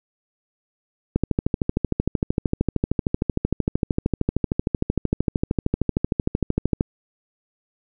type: click train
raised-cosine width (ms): 3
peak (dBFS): -6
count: 75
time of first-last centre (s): 1.16-6.809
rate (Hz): 13.1
effects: none